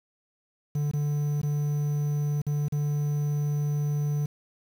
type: tone with dropouts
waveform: triangle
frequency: 146.83 Hz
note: D3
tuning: in tune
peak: -22 dBFS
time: 0.75-4.26 s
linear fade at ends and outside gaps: 5 ms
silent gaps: 0.914-0.934 / 1.416-1.43 / 2.418-2.465 / 2.684-2.722 s
effects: 8-bit